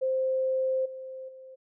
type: tone with level steps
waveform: sine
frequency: 523 Hz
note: C5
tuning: 1 cent flat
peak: -24 / -37 / -44 dBFS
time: 0.01-1.56 s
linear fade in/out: 20 ms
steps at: 0.85 / 1.28 s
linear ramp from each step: 10 ms
effects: none